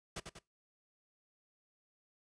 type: noise with echo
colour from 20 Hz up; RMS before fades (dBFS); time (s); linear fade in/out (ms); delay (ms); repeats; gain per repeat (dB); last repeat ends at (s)
pink; -42; 0.16-0.2; 5; 95; 2; -5; 0.39
effects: noise-tail reverb RT60 0.2 s tail -21 dB re dry + resampled to 22050 Hz